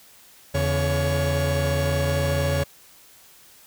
45% pulse tone cluster, 83.8 / 142.9 / 558 Hz, E2 / D3 / C#5, +29 / -47 / +11 cents, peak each -25 dBFS, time 0.54-2.64 s, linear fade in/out 10 ms, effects white hiss -51 dBFS RMS until 3.66 s

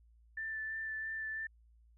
sine tone with vibrato, 1767 Hz, A6, 7 cents sharp, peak -37 dBFS, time 0.37-1.47 s, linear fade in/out 5 ms, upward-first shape sine, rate 3 Hz, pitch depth 13 cents each way, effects added 57 Hz sine -61 dBFS peak until 1.97 s

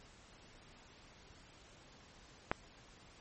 click, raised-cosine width 0.5 ms, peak -16 dBFS, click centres 2.515 s, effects pink hiss -60 dBFS RMS until 3.2 s + MP3 32 kbps

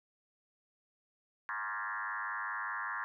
sine tone with frequency modulation, 1387 Hz, F6, 12 cents flat, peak -35 dBFS, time 1.49-3.04 s, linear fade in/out 0 ms, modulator 105 Hz, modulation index 4.2, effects none

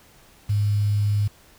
sine tone with quantisation, 103.2 Hz, G#2, 10 cents flat, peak -18 dBFS, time 0.49-1.28 s, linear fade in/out 10 ms, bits 7, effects pink hiss -53 dBFS RMS until 1.58 s

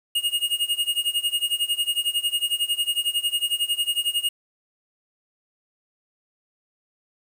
square tone with tremolo, 2858 Hz, F7, 39 cents sharp, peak -19 dBFS, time 0.15-4.29 s, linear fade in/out 5 ms, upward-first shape sine, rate 11 Hz, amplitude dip 90%, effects 8-bit

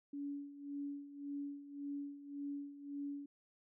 sine tone with tremolo, 284.3 Hz, C#4, 44 cents sharp, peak -39 dBFS, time 0.13-3.26 s, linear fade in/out 5 ms, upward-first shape sine, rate 1.8 Hz, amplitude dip 75%, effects none

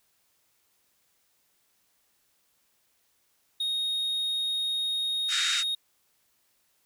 triangle tone, 3729 Hz, A#7, in tune, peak -25 dBFS, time 3.6-5.75 s, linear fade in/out 5 ms
pink band-pass noise, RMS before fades -30 dBFS, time 5.28-5.64 s, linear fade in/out 50 ms, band 1300 to 8400 Hz, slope 96 dB/octave
effects white hiss -70 dBFS RMS until 6.85 s

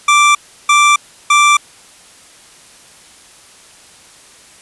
25% pulse tone bursts, 1174.7 Hz, D6, in tune, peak -3 dBFS, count 3, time 0.08-1.57 s, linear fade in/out 5 ms, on 270 ms, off 340 ms, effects white hiss -42 dBFS RMS until 4.61 s + resampled to 24000 Hz

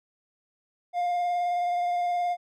triangle tone with vibrato, 706 Hz, F5, 19 cents sharp, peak -22 dBFS, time 0.93-2.37 s, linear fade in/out 50 ms, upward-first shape sine, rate 19 Hz, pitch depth 17 cents each way, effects none

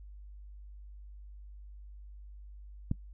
click, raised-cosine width 5 ms, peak -17 dBFS, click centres 2.914 s, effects noise-tail reverb RT60 0.1 s tail -21 dB re dry + added 50 Hz sine -46 dBFS peak until 3.13 s

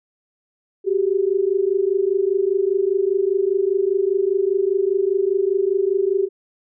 sine tone pair together, 376.4 / 401.4 Hz, F#4 / G4, +30 / +41 cents, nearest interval minor second, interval 111 cents, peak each -19 dBFS, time 0.84-6.29 s, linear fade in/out 50 ms, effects none

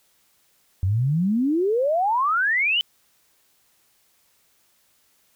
sine exponential sweep, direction up, 88.9 to 3078 Hz, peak -18 dBFS, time 0.83-2.81 s, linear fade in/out 0 ms, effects white hiss -63 dBFS RMS until 5.35 s

